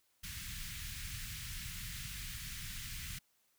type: band-stop noise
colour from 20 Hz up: pink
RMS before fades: -44 dBFS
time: 0.23-3.19 s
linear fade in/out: 10 ms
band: 160 to 1700 Hz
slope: 24 dB/octave
effects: white hiss -75 dBFS RMS until 3.58 s